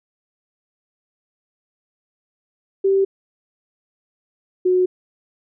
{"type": "tone pair in turn", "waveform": "sine", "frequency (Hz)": [389.2, 366.1], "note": ["G4", "F#4"], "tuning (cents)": [-12, -18], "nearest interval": "minor second", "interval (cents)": 106, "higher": "first", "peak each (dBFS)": -13, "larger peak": "neither", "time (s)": [[2.84, 3.05], [4.65, 4.86]], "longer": "neither", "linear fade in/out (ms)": 10, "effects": []}